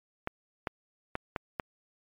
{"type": "clicks", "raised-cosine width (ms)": 0.5, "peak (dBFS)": -16, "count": 5, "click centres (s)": [0.274, 0.672, 1.154, 1.362, 1.598], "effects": ["MP3 64 kbps"]}